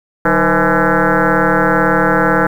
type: tone with frequency modulation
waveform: sine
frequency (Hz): 517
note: C5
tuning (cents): -21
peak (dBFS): -9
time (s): 0.25-2.47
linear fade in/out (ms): 5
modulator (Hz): 166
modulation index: 7
effects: 7-bit